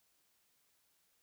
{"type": "silence", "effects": ["white hiss -75 dBFS RMS until 1.22 s"]}